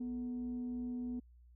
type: tone with frequency modulation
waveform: sine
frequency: 246.9 Hz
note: B3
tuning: in tune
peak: -36 dBFS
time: 0-1.2 s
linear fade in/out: 10 ms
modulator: 190 Hz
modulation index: 0.24
effects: tanh soft clip ceiling -33 dBFS + added 60 Hz sine -58 dBFS peak until 1.55 s